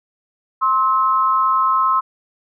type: tone pair together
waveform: sine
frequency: 1055 / 1292.5 Hz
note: C6 / E6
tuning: +14 / -34 cents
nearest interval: major third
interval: 352 cents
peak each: -15 / -17 dBFS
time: 0.61-2.01 s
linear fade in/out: 20 ms
effects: none